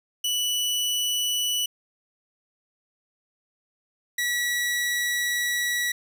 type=tone pair in turn; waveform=sawtooth; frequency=2960 / 1937.1 Hz; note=F#7 / B6; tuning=0 / -34 cents; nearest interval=perfect fifth; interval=734 cents; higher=first; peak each=-20 dBFS; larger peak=neither; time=0.24-1.66 / 4.18-5.92 s; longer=second; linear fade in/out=5 ms; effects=none